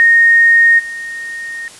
sine tone with level steps, 1852 Hz, A#6, 12 cents flat, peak -5 / -22 dBFS, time 0-1.68 s, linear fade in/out 0 ms, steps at 0.78 s, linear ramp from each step 20 ms, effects white hiss -37 dBFS RMS until 1.79 s + resampled to 24000 Hz

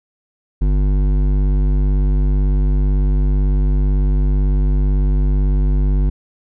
sine tone with hard clipping, 49 Hz, G1, in tune, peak -14 dBFS, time 0.61-6.1 s, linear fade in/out 10 ms, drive 12 dB, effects none

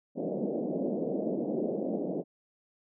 pink band-pass noise, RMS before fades -32 dBFS, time 0.15-2.24 s, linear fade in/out 50 ms, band 180 to 630 Hz, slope 48 dB/octave, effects none

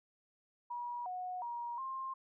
sine tone with pitch steps, 963 / 731 / 950 / 1059 Hz, B5 / F#5 / A#5 / C6, -44 / -21 / +33 / +21 cents, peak -38 dBFS, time 0.7-2.14 s, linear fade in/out 10 ms, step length 360 ms, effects none

